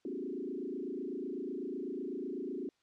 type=tone with frequency modulation; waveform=sine; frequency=321.1 Hz; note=E4; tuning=45 cents flat; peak=-36 dBFS; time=0.05-2.69 s; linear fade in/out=2 ms; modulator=28 Hz; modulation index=2.9; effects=white hiss -75 dBFS RMS until 2.82 s + low-pass 5000 Hz 12 dB/octave